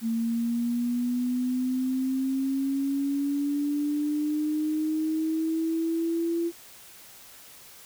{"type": "linear sweep", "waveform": "sine", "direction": "up", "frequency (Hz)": [226, 339.8], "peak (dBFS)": -24, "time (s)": [0.01, 6.52], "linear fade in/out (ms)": 50, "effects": ["white hiss -49 dBFS RMS until 7.85 s"]}